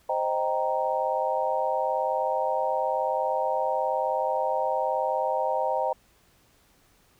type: chord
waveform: sine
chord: C minor seventh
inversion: none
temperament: equal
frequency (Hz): 523.3 / 622.3 / 784 / 932.3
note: C5 / Eb5 / G5 / Bb5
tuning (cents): 0 / 0 / 0 / 0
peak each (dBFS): -29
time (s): 0.09-5.93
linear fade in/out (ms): 5
effects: pink hiss -62 dBFS RMS until 7.19 s